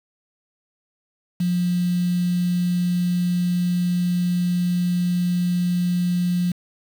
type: tone with quantisation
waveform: sine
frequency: 177.3 Hz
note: F3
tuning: 26 cents sharp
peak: -18 dBFS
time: 1.4-6.52 s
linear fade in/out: 5 ms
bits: 6
effects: none